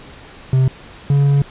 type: tone pair in turn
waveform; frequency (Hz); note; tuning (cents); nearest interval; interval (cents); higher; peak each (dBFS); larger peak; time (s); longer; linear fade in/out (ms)
triangle; 130.81 / 141.11; C3 / C#3; 0 / +31; minor second; 131; second; -8; neither; 0.53-0.68 / 1.1-1.42; second; 2
effects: pink hiss -39 dBFS RMS until 1.5 s + resampled to 8000 Hz